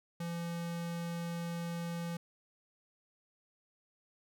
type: tone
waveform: square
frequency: 170 Hz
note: F3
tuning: 46 cents flat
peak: -37 dBFS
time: 0.2-2.17 s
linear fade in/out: 5 ms
effects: none